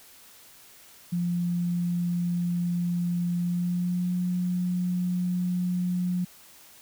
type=tone with pitch glide; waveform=sine; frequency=174.61 to 179.42 Hz; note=F3 to F3; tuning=0 to +47 cents; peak=-24 dBFS; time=1.12-6.25 s; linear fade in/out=10 ms; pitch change=+47 cents; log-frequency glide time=3.36-4.13 s; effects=white hiss -52 dBFS RMS until 6.81 s